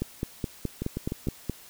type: two click trains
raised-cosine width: 3 ms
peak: -15 / -17 dBFS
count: 8 / 4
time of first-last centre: 0.02-1.497 / 0.82-1.271 s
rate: 4.74 / 6.65 Hz
effects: white hiss -50 dBFS RMS until 1.69 s